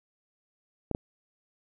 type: clicks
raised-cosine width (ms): 2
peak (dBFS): -16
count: 2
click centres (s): 0.913 / 0.949
effects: none